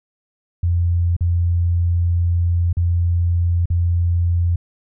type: tone with dropouts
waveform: sine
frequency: 86.4 Hz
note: F2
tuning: 18 cents flat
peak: -14 dBFS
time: 0.63-4.56 s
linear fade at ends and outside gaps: 5 ms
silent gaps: 1.166-1.207 / 2.729-2.769 / 3.657-3.701 s
effects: none